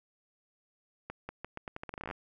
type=accelerating click train; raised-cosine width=0.5 ms; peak=-24 dBFS; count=17; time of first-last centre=1.1-2.111 s; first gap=190 ms; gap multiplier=0.82; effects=none